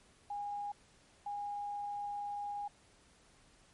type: tone bursts at uneven times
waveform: sine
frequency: 818 Hz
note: G#5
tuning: 26 cents flat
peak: -37 dBFS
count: 2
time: 0.3-0.72 / 1.26-2.68 s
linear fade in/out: 5 ms
effects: pink hiss -65 dBFS RMS until 3.73 s + MP3 48 kbps

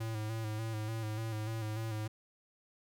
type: tone with vibrato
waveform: square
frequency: 110 Hz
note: A2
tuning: in tune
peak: -36 dBFS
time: 0-2.08 s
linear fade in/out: 10 ms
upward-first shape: square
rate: 3.4 Hz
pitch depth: 37 cents each way
effects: none

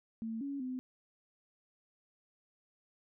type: tone with pitch steps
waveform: sine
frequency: 224.8 / 279.6 / 255.5 Hz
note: A3 / C#4 / C4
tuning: +37 / +15 / -41 cents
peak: -36 dBFS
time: 0.22-0.79 s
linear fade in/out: 0 ms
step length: 190 ms
effects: none

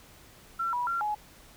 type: tone with pitch steps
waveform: sine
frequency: 1355 / 975 / 1374 / 841 Hz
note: E6 / B5 / F6 / G#5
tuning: +47 / -23 / -29 / +22 cents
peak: -27 dBFS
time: 0.59-1.15 s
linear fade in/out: 10 ms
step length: 140 ms
effects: pink hiss -54 dBFS RMS until 1.56 s

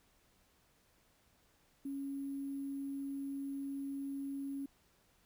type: tone with sample-and-hold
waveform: sine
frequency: 276.6 Hz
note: C#4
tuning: 4 cents flat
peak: -38 dBFS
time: 1.85-4.66 s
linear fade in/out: 5 ms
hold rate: 11025 Hz
effects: pink hiss -71 dBFS RMS until 5.25 s

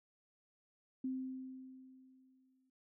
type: tone with exponential decay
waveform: sine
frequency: 260.3 Hz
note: C4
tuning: 9 cents flat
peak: -35 dBFS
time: 1.04-2.7 s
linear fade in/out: 5 ms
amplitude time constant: 360 ms
effects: none

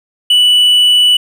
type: tone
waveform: triangle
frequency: 2962 Hz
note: F#7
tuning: 1 cent sharp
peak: -4 dBFS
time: 0.3-1.17 s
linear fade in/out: 5 ms
effects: none

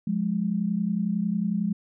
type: tone pair together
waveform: sine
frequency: 178.6 / 209.6 Hz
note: F3 / G#3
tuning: +39 / +16 cents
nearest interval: minor third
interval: 277 cents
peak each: -27 / -25 dBFS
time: 0.07-1.73 s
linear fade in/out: 5 ms
effects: none

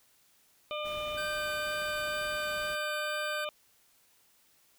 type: harmonic tone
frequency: 602 Hz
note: D5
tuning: 43 cents sharp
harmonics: 1 / 2 / 4 / 5 / 6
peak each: -36 / -39 / -42 / -43 / -44 dBFS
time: 0.71-3.49 s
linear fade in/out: 0 ms
type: noise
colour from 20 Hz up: pink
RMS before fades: -49 dBFS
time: 0.84-2.76 s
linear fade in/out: 20 ms
type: tone with vibrato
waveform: square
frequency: 1551 Hz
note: G6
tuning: 19 cents flat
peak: -36 dBFS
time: 1.17-3.45 s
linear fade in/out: 10 ms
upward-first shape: triangle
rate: 2.1 Hz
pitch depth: 10 cents each way
effects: white hiss -66 dBFS RMS until 4.78 s

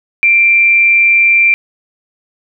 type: tone with amplitude modulation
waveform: sine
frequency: 2360 Hz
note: D7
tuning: 8 cents sharp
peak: -4 dBFS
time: 0.23-1.54 s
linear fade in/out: 0 ms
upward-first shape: sine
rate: 200 Hz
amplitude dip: 30%
effects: none

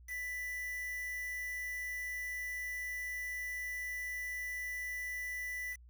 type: tone with quantisation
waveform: triangle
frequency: 1984 Hz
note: B6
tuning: 7 cents sharp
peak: -36 dBFS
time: 0.07-5.77 s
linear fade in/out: 50 ms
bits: 8
effects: added 60 Hz sine -54 dBFS peak until 5.89 s

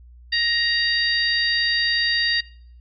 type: harmonic tone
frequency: 937 Hz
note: A#5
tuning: 9 cents sharp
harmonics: 2 / 3 / 4 / 5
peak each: -22 / -28 / -26 / -23 dBFS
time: 0.32-2.41 s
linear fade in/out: 10 ms
effects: noise-tail reverb RT60 0.6 s tail -22 dB re dry + added 60 Hz sine -43 dBFS peak until 2.8 s

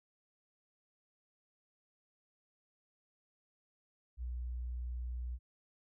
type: tone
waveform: sine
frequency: 61 Hz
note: B1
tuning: 21 cents flat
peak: -37 dBFS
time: 4.17-5.39 s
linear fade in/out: 50 ms
effects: none

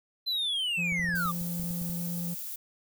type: linear sweep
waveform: triangle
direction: down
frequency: 4100 to 1132 Hz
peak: -26 dBFS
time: 0.26-1.32 s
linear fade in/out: 20 ms
type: tone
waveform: triangle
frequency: 173.1 Hz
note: F3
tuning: 15 cents flat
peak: -30 dBFS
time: 0.77-2.35 s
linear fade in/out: 20 ms
type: clicks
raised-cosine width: 5 ms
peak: -31 dBFS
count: 12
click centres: 0.923 / 0.995 / 1.043 / 1.09 / 1.142 / 1.257 / 1.414 / 1.598 / 1.635 / 1.708 / 1.816 / 1.896 s
type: noise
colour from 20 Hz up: violet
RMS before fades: -38 dBFS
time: 1.15-2.56 s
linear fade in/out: 5 ms
effects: none

